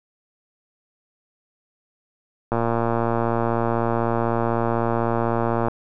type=click train; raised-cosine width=1 ms; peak=-8 dBFS; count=368; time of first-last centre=2.52-5.684 s; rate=116 Hz; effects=none